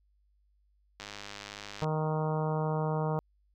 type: click train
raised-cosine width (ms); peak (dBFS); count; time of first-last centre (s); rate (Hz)
0.2; -24; 87; 1-1.843; 102
type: harmonic tone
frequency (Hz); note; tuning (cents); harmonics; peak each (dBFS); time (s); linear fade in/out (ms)
155.56; D#3; 0; 1 / 2 / 3 / 4 / 5 / 6 / 7 / 8 / 9; -30 / -43 / -35 / -38 / -39 / -39 / -43 / -45 / -51; 1.82-3.19; 0
effects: added 50 Hz sine -66 dBFS peak until 3.54 s